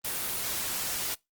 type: noise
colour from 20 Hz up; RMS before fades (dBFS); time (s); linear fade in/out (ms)
white; -32; 0.04-1.15; 10
effects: noise-tail reverb RT60 0.2 s tail -24 dB re dry + Opus 24 kbps